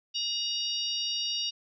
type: harmonic tone with a mistuned harmonic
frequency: 932.3 Hz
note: A#5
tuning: in tune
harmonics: 3 / 4 / 5 / 6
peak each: -33 / -34 / -35 / -36 dBFS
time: 0.14-1.51 s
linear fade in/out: 20 ms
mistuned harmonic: 3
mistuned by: +46 cents
effects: none